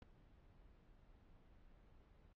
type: noise with ADSR envelope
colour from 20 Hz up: brown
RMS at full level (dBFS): -44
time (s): 0.02-2.33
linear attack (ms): 3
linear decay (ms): 8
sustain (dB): -22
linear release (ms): 6
effects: low-pass 4000 Hz 12 dB/octave + AAC 32 kbps